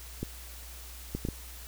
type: clicks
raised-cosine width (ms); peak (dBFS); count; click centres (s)
3; -19; 4; 0.23 / 1.15 / 1.251 / 1.287
effects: added 60 Hz sine -45 dBFS peak until 1.67 s + white hiss -48 dBFS RMS until 1.67 s